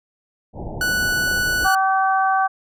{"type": "low-pass noise", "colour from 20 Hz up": "pink", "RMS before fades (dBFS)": -30, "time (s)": [0.53, 1.69], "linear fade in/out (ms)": 50, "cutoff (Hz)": 890, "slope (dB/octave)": 96}
{"type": "tone", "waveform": "45% pulse", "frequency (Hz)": 1480, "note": "F#6", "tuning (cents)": 0, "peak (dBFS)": -18, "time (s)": [0.81, 1.75], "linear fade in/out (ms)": 2}
{"type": "harmonic tone", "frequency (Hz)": 383.7, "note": "G4", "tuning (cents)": -37, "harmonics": [2, 3, 4], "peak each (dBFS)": [-17, -21, -23], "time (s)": [1.64, 2.48], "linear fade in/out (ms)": 20}
{"effects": []}